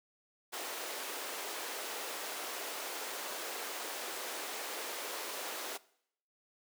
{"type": "high-pass noise", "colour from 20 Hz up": "pink", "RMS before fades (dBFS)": -41, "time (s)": [0.52, 5.78], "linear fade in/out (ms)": 20, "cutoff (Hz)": 380, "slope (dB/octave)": 24, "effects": ["noise-tail reverb RT60 0.7 s tail -21 dB re dry"]}